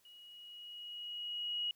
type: tone with level ramp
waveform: sine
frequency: 2900 Hz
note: F#7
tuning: 35 cents flat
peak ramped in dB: -55 to -33 dBFS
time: 0.05-1.71 s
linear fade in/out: 2 ms
effects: white hiss -72 dBFS RMS until 1.75 s